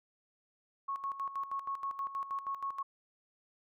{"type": "tone with tremolo", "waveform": "sine", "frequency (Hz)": 1100, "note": "C#6", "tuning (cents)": -14, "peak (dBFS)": -33, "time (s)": [0.88, 2.83], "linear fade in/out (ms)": 10, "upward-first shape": "square", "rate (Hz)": 6.3, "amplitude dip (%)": 70, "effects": []}